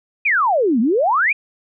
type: exponential two-way sweep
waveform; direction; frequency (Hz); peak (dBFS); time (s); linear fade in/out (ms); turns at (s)
sine; down then up; 2552 to 211.4 to 2552; -13; 0.25-1.33; 10; 0.8
effects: none